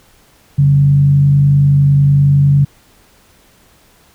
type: tone with frequency modulation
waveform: sine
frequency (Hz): 141.4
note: C#3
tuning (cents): +35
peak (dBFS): -6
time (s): 0.58-2.65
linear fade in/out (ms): 10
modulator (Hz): 50.8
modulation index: 0.3
effects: pink hiss -49 dBFS RMS until 4.14 s